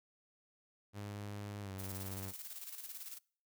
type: tone with pitch glide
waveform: sawtooth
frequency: 102.5 to 95.64 Hz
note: G#2 to G2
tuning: -22 to -42 cents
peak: -39 dBFS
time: 0.93-2.33 s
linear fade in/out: 50 ms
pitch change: -120 cents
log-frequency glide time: 1.61-1.72 s
type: noise with tremolo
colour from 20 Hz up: blue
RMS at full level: -46 dBFS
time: 1.78-3.19 s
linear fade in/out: 20 ms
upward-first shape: square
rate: 18 Hz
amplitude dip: 55%
effects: noise-tail reverb RT60 0.5 s tail -25 dB re dry